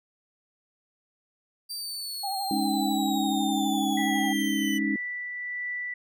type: exponential sweep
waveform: sawtooth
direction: down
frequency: 4699 to 2979 Hz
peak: -30 dBFS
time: 1.69-4.79 s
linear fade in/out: 20 ms
type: tone with vibrato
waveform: sine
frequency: 783 Hz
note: G5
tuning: 2 cents flat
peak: -29 dBFS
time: 2.23-4.33 s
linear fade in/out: 10 ms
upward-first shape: triangle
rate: 12 Hz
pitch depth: 65 cents each way
type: chord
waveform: sine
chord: Ab suspended fourth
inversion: none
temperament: just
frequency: 207.7 / 276.9 / 311.5 Hz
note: Ab3 / Db4 / Eb4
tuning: 0 / -2 / +2 cents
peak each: -29 dBFS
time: 2.51-4.96 s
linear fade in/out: 2 ms
type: tone with tremolo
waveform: sine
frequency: 1969 Hz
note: B6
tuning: 6 cents flat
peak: -29 dBFS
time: 3.97-5.94 s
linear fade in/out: 5 ms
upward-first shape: triangle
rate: 1.3 Hz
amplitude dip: 35%
effects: none